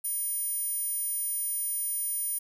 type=tone with high-pass filter; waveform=square; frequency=450 Hz; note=A4; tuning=39 cents sharp; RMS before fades=-31 dBFS; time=0.04-2.39 s; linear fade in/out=10 ms; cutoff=11000 Hz; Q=8.2; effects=none